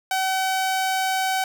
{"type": "tone", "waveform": "sawtooth", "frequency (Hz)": 760, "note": "F#5", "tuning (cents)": 46, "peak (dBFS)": -17, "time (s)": [0.11, 1.44], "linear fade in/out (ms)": 2, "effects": []}